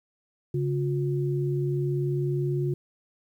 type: tone pair together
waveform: sine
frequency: 139.5 / 357.7 Hz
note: C#3 / F4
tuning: +11 / +41 cents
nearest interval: octave + major third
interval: 1630 cents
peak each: -25 / -29 dBFS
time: 0.54-2.74 s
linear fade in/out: 5 ms
effects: 10-bit